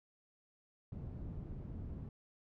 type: low-pass noise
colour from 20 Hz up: white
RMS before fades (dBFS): -45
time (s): 0.92-2.09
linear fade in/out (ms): 2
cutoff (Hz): 140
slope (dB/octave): 12
effects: none